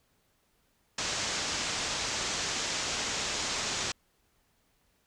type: low-pass noise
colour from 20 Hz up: white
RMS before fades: -33 dBFS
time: 0.98-3.92 s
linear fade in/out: 5 ms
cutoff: 7300 Hz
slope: 48 dB/octave
effects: pink hiss -71 dBFS RMS until 5.06 s